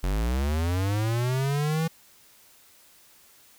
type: linear sweep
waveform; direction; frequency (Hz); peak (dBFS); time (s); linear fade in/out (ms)
square; up; 43.65 to 164.81; -24; 0.03-1.88; 10
effects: white hiss -56 dBFS RMS until 3.58 s